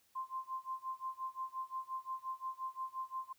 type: tone with tremolo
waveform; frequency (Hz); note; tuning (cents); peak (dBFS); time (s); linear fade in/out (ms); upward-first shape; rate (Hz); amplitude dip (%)
sine; 1046.5; C6; 0; -36; 0.15-3.33; 10; sine; 5.7; 95
effects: white hiss -72 dBFS RMS until 3.38 s